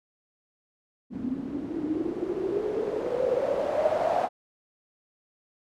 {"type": "noise with low-pass filter sweep", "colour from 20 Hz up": "blue", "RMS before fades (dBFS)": -28, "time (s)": [1.1, 4.29], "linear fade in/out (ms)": 50, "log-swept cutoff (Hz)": [240, 720], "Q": 9.3, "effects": []}